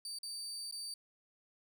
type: tone with dropouts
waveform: 30% pulse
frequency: 4623 Hz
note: D8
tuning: 28 cents flat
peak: -38 dBFS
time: 0.05-0.94 s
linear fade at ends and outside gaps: 2 ms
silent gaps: 0.187-0.231 / 0.712-0.724 s
effects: none